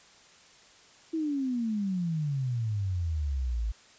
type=exponential sweep; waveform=sine; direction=down; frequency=329.6 to 52.4 Hz; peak=-27 dBFS; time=1.13-3.72 s; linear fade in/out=10 ms; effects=white hiss -56 dBFS RMS until 3.98 s + resampled to 16000 Hz